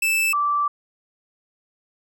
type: tone pair in turn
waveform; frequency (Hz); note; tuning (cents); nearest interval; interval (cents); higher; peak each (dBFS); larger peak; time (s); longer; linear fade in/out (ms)
45% pulse / sine; 2637 / 1166.2; E7 / D6; 0 / -13; octave + major second; 1413; first; -18; neither; 0.02-0.33 / 0.33-0.68; second; 5
effects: none